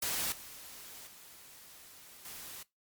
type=noise with level steps; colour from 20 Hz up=white; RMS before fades=-34 / -49 / -54 / -46 dBFS; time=0.02-2.63 s; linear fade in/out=5 ms; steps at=0.32 / 1.07 / 2.25 s; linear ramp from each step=2 ms; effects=noise-tail reverb RT60 0.2 s tail -21 dB re dry + MP3 96 kbps